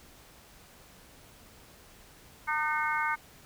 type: harmonic tone with a mistuned harmonic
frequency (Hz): 303.9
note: D#4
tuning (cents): -41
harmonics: 3 / 4 / 5 / 6 / 7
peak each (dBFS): -32 / -33 / -32 / -40 / -34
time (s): 2.47-3.16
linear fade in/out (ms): 20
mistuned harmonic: 7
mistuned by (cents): +29
effects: pink hiss -55 dBFS RMS until 3.45 s